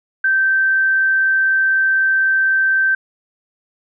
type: tone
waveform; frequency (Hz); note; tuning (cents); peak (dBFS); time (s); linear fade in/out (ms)
sine; 1556; G6; -13; -12; 0.24-2.95; 5
effects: none